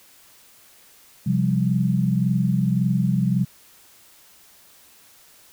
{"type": "chord", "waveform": "sine", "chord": "C suspended fourth", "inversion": "none", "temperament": "just", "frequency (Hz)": [130.81, 174.42, 196.22], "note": ["C3", "F3", "G3"], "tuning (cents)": [0, -2, 2], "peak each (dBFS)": -22, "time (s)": [1.26, 3.45], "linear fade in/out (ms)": 10, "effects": ["white hiss -52 dBFS RMS until 5.52 s"]}